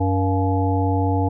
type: harmonic tone with a mistuned harmonic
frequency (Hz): 94.5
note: F#2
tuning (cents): +37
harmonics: 1 / 3 / 5 / 7 / 9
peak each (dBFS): -19 / -23 / -27 / -28 / -26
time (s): 0-1.29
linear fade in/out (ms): 10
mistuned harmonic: 7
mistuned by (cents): +87
effects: none